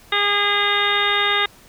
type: harmonic tone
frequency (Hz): 408.3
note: G#4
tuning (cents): -29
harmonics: 1 / 2 / 3 / 4 / 5 / 6 / 7 / 8 / 9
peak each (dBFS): -27 / -27 / -23 / -24 / -22 / -33 / -28 / -30 / -22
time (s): 0.12-1.46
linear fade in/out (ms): 5
effects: pink hiss -48 dBFS RMS until 1.68 s